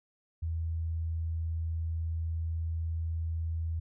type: tone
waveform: sine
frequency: 81.8 Hz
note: E2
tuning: 13 cents flat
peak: -30 dBFS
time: 0.42-3.8 s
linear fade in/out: 10 ms
effects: none